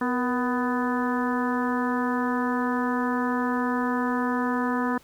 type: harmonic tone with a mistuned harmonic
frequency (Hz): 249.2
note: B3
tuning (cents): +16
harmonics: 1 / 2 / 3 / 4 / 5 / 6 / 7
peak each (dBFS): -25 / -32 / -35 / -30 / -34 / -36 / -35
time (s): 0.01-4.98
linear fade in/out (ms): 5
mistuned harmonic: 2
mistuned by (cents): -63
effects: pink hiss -55 dBFS RMS until 5.03 s